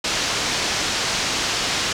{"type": "low-pass noise", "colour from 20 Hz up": "white", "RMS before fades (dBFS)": -23, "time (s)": [0.04, 1.93], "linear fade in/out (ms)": 5, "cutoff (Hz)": 6200, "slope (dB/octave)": 24, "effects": []}